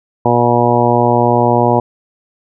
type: harmonic tone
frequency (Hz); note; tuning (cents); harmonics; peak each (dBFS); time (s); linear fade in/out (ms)
120.2; B2; -46; 1 / 2 / 3 / 4 / 5 / 6 / 7 / 8; -17 / -17 / -17 / -17 / -17 / -17 / -17 / -17; 0.25-1.8; 5
effects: none